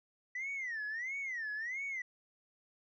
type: tone with vibrato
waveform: sine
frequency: 1944 Hz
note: B6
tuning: 28 cents flat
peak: -35 dBFS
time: 0.35-2.02 s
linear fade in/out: 5 ms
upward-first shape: sine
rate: 1.5 Hz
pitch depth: 240 cents each way
effects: tanh soft clip ceiling -34 dBFS